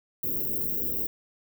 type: band-stop noise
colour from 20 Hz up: white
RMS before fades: -29 dBFS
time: 0.23-1.07 s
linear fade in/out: 5 ms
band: 490 to 15000 Hz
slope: 48 dB/octave
effects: none